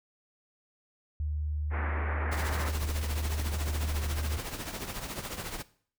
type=tone; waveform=sine; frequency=75.2 Hz; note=D2; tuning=42 cents sharp; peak=-29 dBFS; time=1.2-4.38 s; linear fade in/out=0 ms
type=band-pass noise; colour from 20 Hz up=white; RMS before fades=-37 dBFS; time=1.7-2.72 s; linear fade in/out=50 ms; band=170 to 2100 Hz; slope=48 dB/octave
type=noise with tremolo; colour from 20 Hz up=pink; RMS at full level=-35 dBFS; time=2.31-5.63 s; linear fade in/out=20 ms; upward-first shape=triangle; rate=14 Hz; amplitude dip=70%
effects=noise-tail reverb RT60 0.5 s tail -18 dB re dry